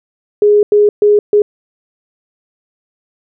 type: tone bursts at uneven times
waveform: sine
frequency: 415.3 Hz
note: G#4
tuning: in tune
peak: -5 dBFS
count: 4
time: 0.42-0.63 / 0.72-0.89 / 1.02-1.19 / 1.33-1.42 s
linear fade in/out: 2 ms
effects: none